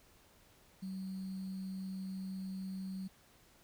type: tone with sample-and-hold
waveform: sine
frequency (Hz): 189.8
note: F#3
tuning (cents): +44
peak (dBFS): -39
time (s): 0.82-3.08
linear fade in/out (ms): 10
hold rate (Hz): 4410
effects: pink hiss -65 dBFS RMS until 3.63 s